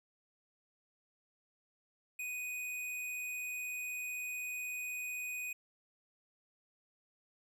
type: tone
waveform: square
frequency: 2489 Hz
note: D#7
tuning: in tune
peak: -39 dBFS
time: 2.19-5.53 s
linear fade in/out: 5 ms
effects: none